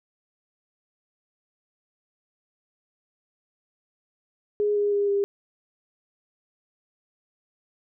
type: tone with pitch steps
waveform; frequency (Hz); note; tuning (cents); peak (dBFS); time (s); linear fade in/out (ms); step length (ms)
sine; 415.3 / 410.5 / 405.8 / 401.2; G#4 / G#4 / G#4 / G4; 0 / -20 / -40 / +40; -20; 4.6-5.24; 0; 160
effects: none